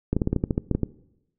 clicks, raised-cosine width 3 ms, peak -9 dBFS, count 12, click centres 0.13 / 0.166 / 0.218 / 0.274 / 0.33 / 0.363 / 0.439 / 0.508 / 0.579 / 0.713 / 0.75 / 0.833 s, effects noise-tail reverb RT60 0.9 s tail -20 dB re dry

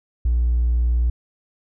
sine tone with hard clipping, 59.5 Hz, A#1, 36 cents sharp, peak -16 dBFS, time 0.25-1.1 s, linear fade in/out 5 ms, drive 1 dB, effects none

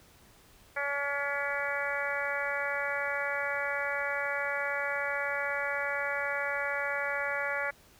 harmonic tone, 283.5 Hz, C#4, 39 cents sharp, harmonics 2 / 3 / 4 / 5 / 6 / 7 / 8, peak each -36 / -40 / -41 / -36 / -36 / -36 / -39 dBFS, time 0.76-7.71 s, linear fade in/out 10 ms, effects pink hiss -59 dBFS RMS until 7.99 s

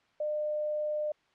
sine tone, 603 Hz, D5, 46 cents sharp, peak -29 dBFS, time 0.2-1.12 s, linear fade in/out 5 ms, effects white hiss -68 dBFS RMS until 1.34 s + low-pass 3000 Hz 12 dB/octave

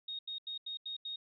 sine tone bursts, 3729 Hz, A#7, in tune, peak -38 dBFS, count 6, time 0.08-1.16 s, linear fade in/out 5 ms, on 110 ms, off 84 ms, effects none

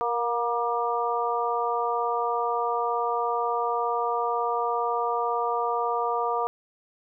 harmonic tone with a mistuned harmonic, 237.9 Hz, A#3, 35 cents sharp, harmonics 2 / 3 / 4 / 5, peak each -29 / -29 / -29 / -29 dBFS, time 0.01-6.47 s, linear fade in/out 0 ms, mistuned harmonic 2, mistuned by -20 cents, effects none

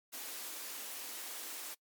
white high-pass noise, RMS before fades -44 dBFS, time 0.12-1.75 s, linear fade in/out 20 ms, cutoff 230 Hz, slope 96 dB/octave, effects noise-tail reverb RT60 0.1 s tail -23 dB re dry + MP3 96 kbps

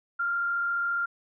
sine tone with frequency modulation, 1393 Hz, F6, 5 cents flat, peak -25 dBFS, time 0.19-1.06 s, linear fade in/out 10 ms, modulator 34.5 Hz, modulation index 0.43, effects none

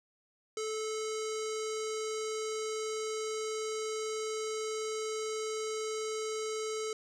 square tone with low-pass filter, 435.4 Hz, A4, 18 cents flat, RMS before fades -36 dBFS, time 0.57-6.93 s, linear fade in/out 2 ms, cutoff 7000 Hz, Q 3.5, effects none

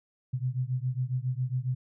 sine beating tone pair, 124.2 / 131.5 Hz, B2 / C3, +10 / +9 cents, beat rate 7.3 Hz, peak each -30 / -31 dBFS, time 0.33-1.75 s, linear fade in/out 10 ms, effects none

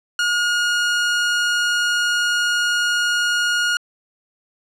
sawtooth tone, 1434 Hz, F6, 45 cents sharp, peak -13 dBFS, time 0.19-3.77 s, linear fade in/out 2 ms, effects low-pass 7000 Hz 12 dB/octave

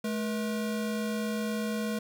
square tone pair together, 214.4 / 481.3 Hz, A3 / B4, -45 / -45 cents, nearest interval octave + major second, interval 1400 cents, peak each -31 / -37 dBFS, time 0.04-1.99 s, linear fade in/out 5 ms, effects none

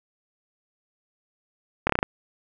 slowing click train, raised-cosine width 0.5 ms, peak -5 dBFS, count 6, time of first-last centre 1.87-2.029 s, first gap 25 ms, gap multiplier 1.12, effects none

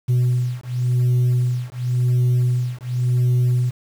sine beating tone pair, 123.47 / 124.39 Hz, B2 / B2, 0 / +13 cents, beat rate 0.92 Hz, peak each -17 dBFS, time 0.08-3.71 s, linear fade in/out 20 ms, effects tanh soft clip ceiling -13 dBFS + 7-bit

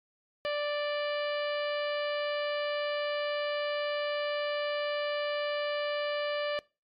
harmonic tone, 587.3 Hz, D5, in tune, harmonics 1 / 2 / 3 / 4 / 5 / 6 / 7 / 8, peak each -30 / -39 / -39 / -43 / -41 / -49 / -49 / -49 dBFS, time 0.45-6.59 s, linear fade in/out 0 ms, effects noise-tail reverb RT60 0.3 s tail -23 dB re dry + MP3 64 kbps

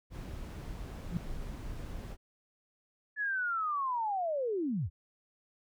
brown noise, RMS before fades -41 dBFS, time 0.1-2.17 s, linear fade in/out 50 ms
sine tone with exponential growth, 173 Hz, F3, 16 cents flat, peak -25 dBFS, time 1.06-1.17 s, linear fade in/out 0 ms, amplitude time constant 23 ms
sine linear sweep, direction down, 1727 to 60.7 Hz, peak -30 dBFS, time 3.16-4.9 s, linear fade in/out 50 ms
effects none

